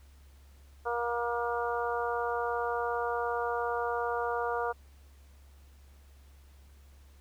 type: harmonic tone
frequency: 237.3 Hz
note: A#3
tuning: 31 cents sharp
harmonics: 2 / 3 / 4 / 5 / 6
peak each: -33 / -35 / -36 / -37 / -38 dBFS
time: 0.85-4.73 s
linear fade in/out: 20 ms
effects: added 69 Hz sine -53 dBFS peak until 7.2 s + pink hiss -65 dBFS RMS until 7.2 s